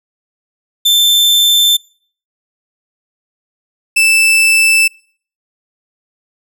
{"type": "tone pair in turn", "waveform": "40% pulse", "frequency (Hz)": [3548, 2643], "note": ["A7", "E7"], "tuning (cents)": [14, 4], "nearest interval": "perfect fourth", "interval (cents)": 510, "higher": "first", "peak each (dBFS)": -6, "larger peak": "neither", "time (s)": [[0.85, 1.77], [3.96, 4.88]], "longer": "neither", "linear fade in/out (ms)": 10, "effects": ["noise-tail reverb RT60 0.5 s tail -26 dB re dry"]}